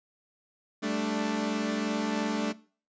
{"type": "chord", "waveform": "sawtooth", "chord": "G suspended second", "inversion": "none", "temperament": "equal with one note detuned", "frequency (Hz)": [197.13, 220, 293.7], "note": ["G3", "A3", "D4"], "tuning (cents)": [10, 0, 0], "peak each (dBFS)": [-32, -27, -28], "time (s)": [0.82, 2.53], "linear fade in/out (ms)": 20, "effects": ["noise-tail reverb RT60 0.4 s tail -19 dB re dry", "resampled to 16000 Hz"]}